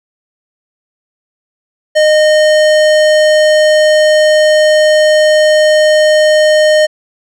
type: tone with hard clipping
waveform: sine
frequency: 614 Hz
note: D#5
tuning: 23 cents flat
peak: -7 dBFS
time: 1.95-6.87 s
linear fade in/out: 20 ms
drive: 17 dB
effects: none